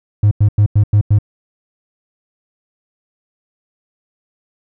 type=tone bursts; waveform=triangle; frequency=103.83 Hz; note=G#2; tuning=in tune; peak=-4 dBFS; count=6; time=0.23-1.187 s; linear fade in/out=5 ms; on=82 ms; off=93 ms; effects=tanh soft clip ceiling -2 dBFS